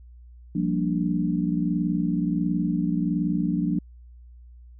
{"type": "chord", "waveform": "sine", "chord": "G minor seventh", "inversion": "third", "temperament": "equal", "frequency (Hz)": [174.61, 196, 233.1, 293.7], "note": ["F3", "G3", "Bb3", "D4"], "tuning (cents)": [0, 0, 0, 0], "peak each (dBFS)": [-25, -29, -29, -27], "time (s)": [0.55, 3.79], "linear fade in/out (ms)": 5, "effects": ["added 60 Hz sine -44 dBFS peak until 4.79 s"]}